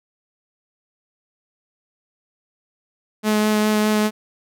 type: tone with vibrato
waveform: sawtooth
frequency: 213.1 Hz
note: G#3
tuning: 45 cents sharp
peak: -12 dBFS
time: 3.23-4.11 s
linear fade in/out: 50 ms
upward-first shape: sine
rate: 4.9 Hz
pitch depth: 10 cents each way
effects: none